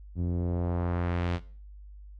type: tone with low-pass filter sweep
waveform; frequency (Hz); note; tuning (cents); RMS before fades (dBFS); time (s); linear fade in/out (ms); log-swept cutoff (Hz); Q
sawtooth; 87.31; F2; 0; -29; 0.15-1.4; 50; 230 to 3900; 1
effects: noise-tail reverb RT60 0.4 s tail -17 dB re dry + added 50 Hz sine -44 dBFS peak until 2.19 s